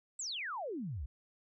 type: exponential sweep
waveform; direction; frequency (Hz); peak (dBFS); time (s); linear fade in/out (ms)
sine; down; 8190 to 57.6; -37; 0.19-1.06; 5
effects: none